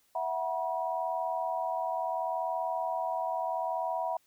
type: chord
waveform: sine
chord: E suspended second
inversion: none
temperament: equal with one note detuned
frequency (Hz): 659.3 / 740 / 965.2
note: E5 / F#5 / B5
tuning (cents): 0 / 0 / -40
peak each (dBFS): -34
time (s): 0.15-4.17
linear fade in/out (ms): 5
effects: white hiss -69 dBFS RMS until 4.26 s